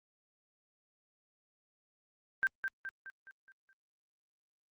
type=tone with echo; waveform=sine; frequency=1568 Hz; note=G6; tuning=in tune; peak=-26 dBFS; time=2.43-2.47 s; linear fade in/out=0 ms; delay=210 ms; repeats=6; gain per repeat=-6 dB; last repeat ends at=3.73 s; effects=Opus 48 kbps